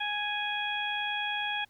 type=harmonic tone; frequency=830.6 Hz; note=G#5; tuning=in tune; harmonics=1 / 2 / 3 / 4; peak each=-35 / -35 / -35 / -35 dBFS; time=0-1.65 s; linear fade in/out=10 ms; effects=pink hiss -66 dBFS RMS until 1.69 s